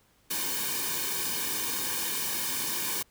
white noise with comb filter, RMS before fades -31 dBFS, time 0.3-3.03 s, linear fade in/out 10 ms, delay 1.5 ms, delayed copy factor -0.95, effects pink hiss -65 dBFS RMS until 3.1 s

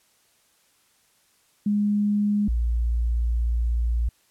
sine tone pair in turn, 206.5 / 58.22 Hz, G#3 / A#1, -10 / -2 cents, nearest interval octave + minor seventh, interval 2192 cents, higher first, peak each -19 / -20 dBFS, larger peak first, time 1.66-2.48 / 2.48-4.09 s, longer second, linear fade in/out 5 ms, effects white hiss -63 dBFS RMS until 4.3 s + low-pass 12000 Hz 12 dB/octave

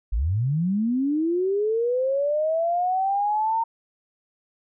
sine linear sweep, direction up, 45.2 to 920 Hz, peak -20 dBFS, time 0.12-3.64 s, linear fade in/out 10 ms, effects none

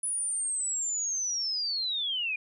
sine linear sweep, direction down, 9956 to 2404 Hz, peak -28 dBFS, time 0.03-2.36 s, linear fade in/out 5 ms, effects none

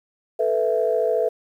sine chord, A suspended second, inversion none, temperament equal, 440 / 493.9 / 659.3 Hz, A4 / B4 / E5, 0 / 0 / 0 cents, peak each -22 dBFS, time 0.39-1.29 s, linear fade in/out 10 ms, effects tanh soft clip ceiling -8 dBFS + 9-bit

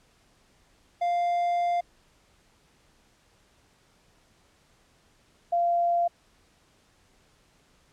triangle / sine tone pair in turn, 698 / 691.2 Hz, F5 / F5, -1 / -18 cents, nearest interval unison, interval 17 cents, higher first, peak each -21 dBFS, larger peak neither, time 1.01-1.81 / 5.52-6.08 s, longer first, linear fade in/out 10 ms, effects pink hiss -63 dBFS RMS until 7.92 s + low-pass 9000 Hz 12 dB/octave

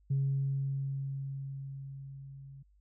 sine tone with level ramp, 136.9 Hz, C#3, 21 cents flat, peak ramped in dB -25 to -47 dBFS, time 0.1-2.63 s, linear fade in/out 10 ms, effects tanh soft clip ceiling -23 dBFS + added 50 Hz sine -62 dBFS peak until 2.8 s

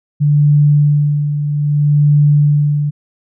sine tone with tremolo, 146.83 Hz, D3, in tune, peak -6 dBFS, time 0.2-2.91 s, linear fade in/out 20 ms, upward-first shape sine, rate 0.62 Hz, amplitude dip 60%, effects none

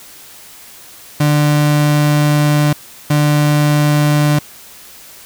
35% pulse tone pair in turn, 148.2 / 148.2 Hz, D3 / D3, +16 / +16 cents, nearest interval unison, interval 0 cents, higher neither, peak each -8 dBFS, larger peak neither, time 1.2-2.73 / 3.1-4.39 s, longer first, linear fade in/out 5 ms, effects white hiss -38 dBFS RMS until 5.25 s

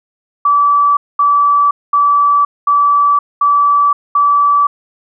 sine tone bursts, 1154 Hz, D6, 31 cents flat, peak -7 dBFS, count 6, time 0.45-4.67 s, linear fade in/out 5 ms, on 520 ms, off 220 ms, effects none

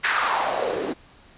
white noise with band-pass filter sweep, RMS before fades -24 dBFS, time 0.03-0.94 s, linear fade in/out 20 ms, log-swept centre 1700 to 310 Hz, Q 3.3, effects pink hiss -52 dBFS RMS until 1.37 s + resampled to 8000 Hz

